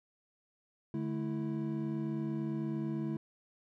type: tone cluster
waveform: triangle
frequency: 146.6 / 215.6 / 329.9 Hz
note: D3 / A3 / E4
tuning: -3 / -35 / +1 cents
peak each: -36 / -35 / -36 dBFS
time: 0.94-3.17 s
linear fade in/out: 2 ms
effects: none